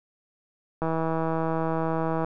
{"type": "click train", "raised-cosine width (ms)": 1, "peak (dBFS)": -14, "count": 232, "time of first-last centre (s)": [0.82, 2.246], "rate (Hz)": 162, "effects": []}